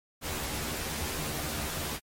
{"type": "noise with comb filter", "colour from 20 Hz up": "pink", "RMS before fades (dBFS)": -34, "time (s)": [0.21, 2], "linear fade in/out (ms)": 50, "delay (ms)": 13, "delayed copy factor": 0.9, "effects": ["MP3 64 kbps"]}